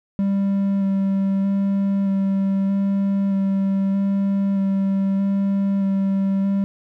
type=tone with vibrato; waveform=triangle; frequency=196 Hz; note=G3; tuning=in tune; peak=-15 dBFS; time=0.19-6.64 s; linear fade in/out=0 ms; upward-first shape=square; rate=0.8 Hz; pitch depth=11 cents each way; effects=none